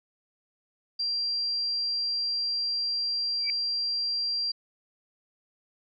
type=tone; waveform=sine; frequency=4740 Hz; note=D8; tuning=15 cents sharp; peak=-26 dBFS; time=0.99-4.52 s; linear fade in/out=10 ms
type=tone with exponential growth; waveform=sine; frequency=2312 Hz; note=D7; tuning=28 cents flat; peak=-25 dBFS; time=3.4-3.5 s; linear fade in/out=1 ms; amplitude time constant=20 ms
effects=none